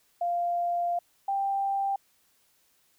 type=tone pair in turn; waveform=sine; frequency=696 / 788.4 Hz; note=F5 / G5; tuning=-6 / +10 cents; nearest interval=major second; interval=216 cents; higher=second; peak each=-25 dBFS; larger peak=neither; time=0.21-0.99 / 1.28-1.96 s; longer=first; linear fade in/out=5 ms; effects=white hiss -67 dBFS RMS until 2.98 s